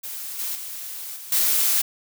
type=noise with level steps; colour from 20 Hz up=blue; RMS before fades=-33 / -28 / -34 / -38 / -20 dBFS; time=0.03-1.82 s; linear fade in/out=10 ms; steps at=0.39 / 0.55 / 1.16 / 1.32 s; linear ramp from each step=2 ms; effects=none